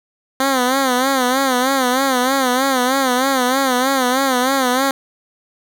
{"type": "tone with vibrato", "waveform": "10% pulse", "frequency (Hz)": 260.2, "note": "C4", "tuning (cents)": -9, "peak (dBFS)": -6, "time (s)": [0.4, 4.91], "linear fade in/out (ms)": 2, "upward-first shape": "sine", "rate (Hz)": 3.2, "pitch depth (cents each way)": 94, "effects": []}